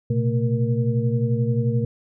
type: tone cluster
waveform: sine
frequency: 118.7 / 130.1 / 225.6 / 470.7 Hz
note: A#2 / C3 / A3 / A#4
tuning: +32 / -9 / +44 / +17 cents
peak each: -21 / -24 / -26 / -28 dBFS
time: 0.1-1.85 s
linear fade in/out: 5 ms
effects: none